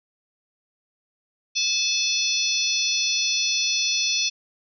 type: harmonic tone with a mistuned harmonic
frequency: 867 Hz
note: A5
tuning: 26 cents flat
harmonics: 3 / 4 / 5 / 6 / 7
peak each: -27 / -27 / -27 / -27 / -27 dBFS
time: 1.55-4.3 s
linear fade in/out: 20 ms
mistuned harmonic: 7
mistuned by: -66 cents
effects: none